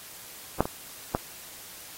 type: clicks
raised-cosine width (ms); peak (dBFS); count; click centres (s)
1; -6 / -19 / -10; 3; 0.606 / 0.655 / 1.149
effects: white hiss -45 dBFS RMS until 1.97 s + AAC 48 kbps